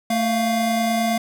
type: tone pair together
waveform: square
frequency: 223 / 698.5 Hz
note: A3 / F5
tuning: +23 / 0 cents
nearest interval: octave + minor sixth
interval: 1977 cents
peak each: -22 dBFS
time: 0.1-1.18 s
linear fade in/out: 5 ms
effects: none